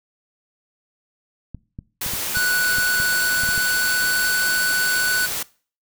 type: clicks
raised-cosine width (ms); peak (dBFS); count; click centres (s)
5; -20; 10; 1.547 / 1.789 / 2.063 / 2.136 / 2.371 / 2.785 / 3.001 / 3.436 / 3.49 / 3.578
type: noise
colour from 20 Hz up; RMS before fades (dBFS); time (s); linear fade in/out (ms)
white; -26; 2.01-5.43; 5
type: tone with pitch glide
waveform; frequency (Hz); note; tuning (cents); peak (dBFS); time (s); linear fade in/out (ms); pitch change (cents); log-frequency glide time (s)
square; 1480 to 1489.4; F#6 to F#6; 0 to +11; -19; 2.34-5.27; 20; +11; 2.8-4.24
effects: noise-tail reverb RT60 0.4 s tail -21 dB re dry